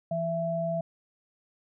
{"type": "tone pair together", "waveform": "sine", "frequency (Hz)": [166.4, 665.6], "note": ["E3", "E5"], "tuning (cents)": [17, 17], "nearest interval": "2 octaves", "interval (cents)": 2400, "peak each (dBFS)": [-32, -28], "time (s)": [0.11, 0.81], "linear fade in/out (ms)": 5, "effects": []}